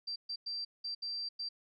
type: tone bursts at uneven times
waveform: sine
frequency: 4700 Hz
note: D8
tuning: 1 cent sharp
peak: -36 dBFS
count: 6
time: 0.07-0.16 / 0.29-0.36 / 0.46-0.65 / 0.84-0.95 / 1.02-1.29 / 1.39-1.49 s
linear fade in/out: 10 ms
effects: none